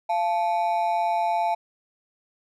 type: ring-modulated tone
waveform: triangle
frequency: 780 Hz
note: G5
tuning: 9 cents flat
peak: -16 dBFS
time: 0.09-1.55 s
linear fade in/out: 10 ms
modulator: 91.3 Hz
effects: none